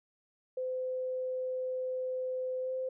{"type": "tone with pitch glide", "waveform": "sine", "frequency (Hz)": [512, 517.9], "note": ["C5", "C5"], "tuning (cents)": [-38, -18], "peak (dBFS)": -32, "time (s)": [0.57, 2.89], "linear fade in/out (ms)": 5, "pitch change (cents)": 20, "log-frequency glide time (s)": [2.61, 2.72], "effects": []}